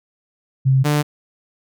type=tone pair in turn; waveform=sine / sawtooth; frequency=133 / 148.26 Hz; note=C3 / D3; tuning=+29 / +17 cents; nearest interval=major second; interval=188 cents; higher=second; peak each=-11 dBFS; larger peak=neither; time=0.65-0.84 / 0.84-1.03 s; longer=neither; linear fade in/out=20 ms; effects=none